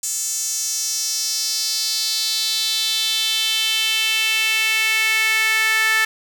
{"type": "tone with high-pass filter sweep", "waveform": "sawtooth", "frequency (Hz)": 440, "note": "A4", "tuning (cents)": 0, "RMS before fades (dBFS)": -20, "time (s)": [0.03, 6.05], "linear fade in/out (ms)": 5, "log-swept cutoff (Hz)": [7100, 1800], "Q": 3.5, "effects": []}